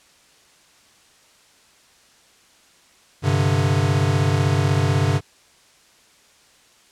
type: chord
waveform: square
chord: G suspended fourth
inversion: none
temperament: equal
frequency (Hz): 98 / 130.81 / 146.83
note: G2 / C3 / D3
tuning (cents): 0 / 0 / 0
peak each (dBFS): -21 / -22 / -22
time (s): 3.22-5.21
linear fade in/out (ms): 50
effects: white hiss -54 dBFS RMS until 6.91 s + low-pass 8000 Hz 12 dB/octave